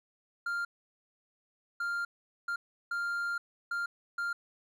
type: tone bursts at uneven times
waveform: triangle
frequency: 1396.9 Hz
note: F6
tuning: in tune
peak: -29 dBFS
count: 6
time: 0.46-0.65 / 1.8-2.05 / 2.48-2.56 / 2.91-3.38 / 3.71-3.86 / 4.18-4.33 s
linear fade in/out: 5 ms
effects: none